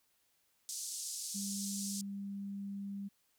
white band-pass noise, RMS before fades -42 dBFS, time 0.69-2.01 s, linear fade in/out 0 ms, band 5000 to 9000 Hz, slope 24 dB/octave
sine tone, 199 Hz, G3, 26 cents sharp, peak -39 dBFS, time 1.34-3.09 s, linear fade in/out 20 ms
effects white hiss -75 dBFS RMS until 3.38 s

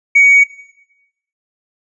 triangle tone with tanh clipping, 2246 Hz, C#7, 22 cents sharp, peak -5 dBFS, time 0.15-0.44 s, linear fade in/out 10 ms, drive 5 dB, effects noise-tail reverb RT60 0.9 s tail -17 dB re dry + resampled to 22050 Hz

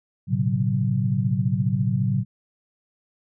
sine tone cluster, 109.9 / 124.9 / 139.1 / 187.1 Hz, A2 / B2 / C#3 / F#3, -2 / +20 / +6 / +20 cents, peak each -25 dBFS, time 0.27-2.25 s, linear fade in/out 50 ms, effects none

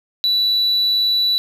sine tone, 3951 Hz, B7, in tune, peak -12 dBFS, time 0.24-1.38 s, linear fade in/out 0 ms, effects tanh soft clip ceiling -12 dBFS + 8-bit

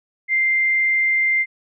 sine tone, 2093 Hz, C7, in tune, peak -15 dBFS, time 0.28-1.46 s, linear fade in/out 50 ms, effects none

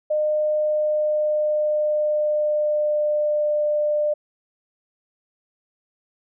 sine tone with pitch glide, 608 to 597.9 Hz, D#5 to D5, -40 to +31 cents, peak -18 dBFS, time 0.1-4.14 s, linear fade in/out 10 ms, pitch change -29 cents, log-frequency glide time 0.56-3.63 s, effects none

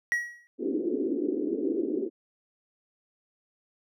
triangle tone with exponential decay, 1912 Hz, A#6, 43 cents sharp, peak -19 dBFS, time 0.12-0.47 s, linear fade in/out 0 ms, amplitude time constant 76 ms
pink band-pass noise, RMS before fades -29 dBFS, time 0.58-2.1 s, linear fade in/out 50 ms, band 270 to 410 Hz, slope 48 dB/octave
effects none

